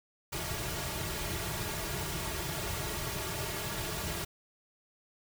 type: noise with comb filter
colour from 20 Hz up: pink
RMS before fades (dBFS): -36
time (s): 0.32-4.25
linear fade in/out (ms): 10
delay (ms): 3.9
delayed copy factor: -0.8
effects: none